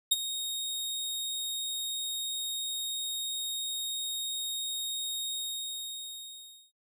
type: tone with ADSR envelope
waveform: sawtooth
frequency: 3729 Hz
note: A#7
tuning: in tune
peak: -16 dBFS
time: 0.11-6.72 s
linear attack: 10 ms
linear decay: 28 ms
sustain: -13 dB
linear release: 1400 ms
effects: noise-tail reverb RT60 0.1 s tail -25 dB re dry